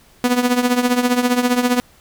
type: tone with tremolo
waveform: sawtooth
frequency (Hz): 246.5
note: B3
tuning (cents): -3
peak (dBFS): -7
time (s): 0.24-1.8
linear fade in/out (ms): 0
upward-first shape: triangle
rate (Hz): 15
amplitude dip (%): 80
effects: pink hiss -51 dBFS RMS until 2 s